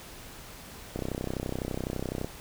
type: click train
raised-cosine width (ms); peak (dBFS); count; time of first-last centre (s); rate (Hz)
2; -18; 42; 0.96-2.245; 31.9
effects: pink hiss -46 dBFS RMS until 2.4 s